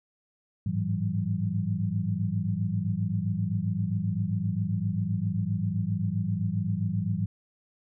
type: tone cluster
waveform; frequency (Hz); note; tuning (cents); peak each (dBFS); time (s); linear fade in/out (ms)
sine; 102.1 / 109.7 / 165 / 189.5; G#2 / A2 / E3 / F#3; -29 / -5 / +2 / +42; -31; 0.66-7.26; 5
effects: none